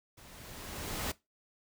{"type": "noise with level ramp", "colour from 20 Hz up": "pink", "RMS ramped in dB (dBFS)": [-55, -34], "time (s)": [0.17, 1.12], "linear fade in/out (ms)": 10, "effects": ["noise-tail reverb RT60 0.2 s tail -19 dB re dry"]}